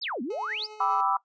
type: exponential two-way sweep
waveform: sine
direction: down then up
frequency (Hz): 5588 to 220 to 5588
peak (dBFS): -29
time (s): 0.01-0.67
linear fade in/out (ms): 20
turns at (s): 0.22
type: tone with tremolo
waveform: 25% pulse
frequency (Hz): 427.3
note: G#4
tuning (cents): +49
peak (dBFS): -37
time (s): 0.3-1.01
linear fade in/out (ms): 5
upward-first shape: sine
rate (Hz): 10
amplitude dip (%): 40
type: chord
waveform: sine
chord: E minor seventh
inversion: first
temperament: equal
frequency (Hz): 784 / 987.8 / 1174.7 / 1318.5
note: G5 / B5 / D6 / E6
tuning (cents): 0 / 0 / 0 / 0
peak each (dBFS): -28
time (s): 0.8-1.17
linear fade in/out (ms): 5
effects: noise-tail reverb RT60 0.1 s tail -17 dB re dry + resampled to 16000 Hz